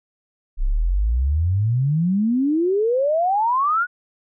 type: exponential sweep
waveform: sine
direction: up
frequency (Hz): 30.37 to 1486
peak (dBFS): -16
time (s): 0.57-3.87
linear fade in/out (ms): 50
effects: none